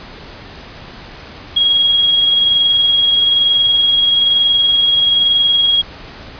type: tone with amplitude modulation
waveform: sine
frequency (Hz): 3294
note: G#7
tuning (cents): -15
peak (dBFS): -8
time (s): 1.56-5.82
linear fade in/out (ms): 10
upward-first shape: sine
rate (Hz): 21.1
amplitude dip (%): 30
effects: pink hiss -34 dBFS RMS until 6.39 s + resampled to 11025 Hz